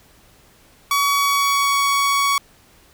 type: tone with pitch glide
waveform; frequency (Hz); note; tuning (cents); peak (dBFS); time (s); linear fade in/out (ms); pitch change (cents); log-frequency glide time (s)
sawtooth; 1131 to 1121.2; C#6 to C#6; +34 to +19; -12; 0.91-2.38; 2; -15; 1.05-1.77
effects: pink hiss -52 dBFS RMS until 2.93 s

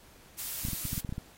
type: noise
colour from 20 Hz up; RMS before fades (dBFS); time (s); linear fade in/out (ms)
blue; -36; 0.38-1.01; 10
type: clicks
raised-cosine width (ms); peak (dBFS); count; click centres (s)
5; -23; 10; 0.651 / 0.685 / 0.732 / 0.853 / 0.931 / 0.979 / 1.048 / 1.092 / 1.125 / 1.181
effects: pink hiss -57 dBFS RMS until 1.37 s + AAC 48 kbps

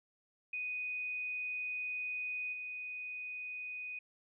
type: tone with level steps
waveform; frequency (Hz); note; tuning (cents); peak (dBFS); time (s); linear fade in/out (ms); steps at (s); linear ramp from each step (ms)
sine; 2489; D#7; 0; -36 / -40; 0.53-3.99; 5; 2.52; 20
effects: none

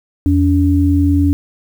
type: tone pair together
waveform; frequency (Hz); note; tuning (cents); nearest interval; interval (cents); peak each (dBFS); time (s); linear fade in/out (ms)
sine; 84.64 / 284.7; E2 / C#4; +46 / +46; octave + major sixth; 2100; -12; 0.26-1.33; 0
effects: 7-bit

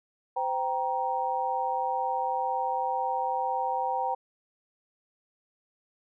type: tone cluster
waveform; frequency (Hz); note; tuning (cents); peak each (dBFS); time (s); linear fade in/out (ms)
sine; 515 / 781 / 939; C5 / G5 / A#5; -28 / -7 / +12; -34 / -29 / -30; 0.36-4.15; 10
effects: none

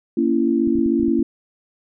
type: chord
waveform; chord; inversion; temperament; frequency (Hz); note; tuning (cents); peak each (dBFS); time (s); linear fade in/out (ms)
sine; A# diminished; none; just; 233.1 / 279.7 / 335.6; A#3 / C#4 / E4; 0 / +16 / +31; -20 / -20 / -19; 0.17-1.23; 5
type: clicks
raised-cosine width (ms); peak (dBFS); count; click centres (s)
5; -22; 8; 0.675 / 0.756 / 0.787 / 0.861 / 0.997 / 1.032 / 1.082 / 1.193
effects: none

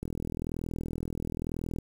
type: click train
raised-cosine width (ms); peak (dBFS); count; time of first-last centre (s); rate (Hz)
3; -21; 73; 0.03-1.786; 41
effects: 8-bit

